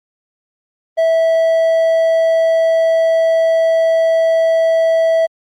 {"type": "tone", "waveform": "triangle", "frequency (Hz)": 654, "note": "E5", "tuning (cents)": -14, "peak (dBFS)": -8, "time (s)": [0.97, 5.27], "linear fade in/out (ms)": 20, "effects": ["Opus 32 kbps"]}